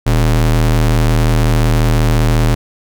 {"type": "ring-modulated tone", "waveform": "square", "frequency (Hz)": 80.2, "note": "E2", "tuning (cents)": -47, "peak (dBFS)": -7, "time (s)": [0.06, 2.55], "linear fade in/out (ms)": 10, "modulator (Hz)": 37.4, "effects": []}